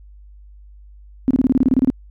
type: tone bursts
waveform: sine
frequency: 260 Hz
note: C4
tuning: 11 cents flat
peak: -10 dBFS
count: 12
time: 1.28-1.901 s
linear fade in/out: 0 ms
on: 27 ms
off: 27 ms
effects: added 50 Hz sine -40 dBFS peak until 2.1 s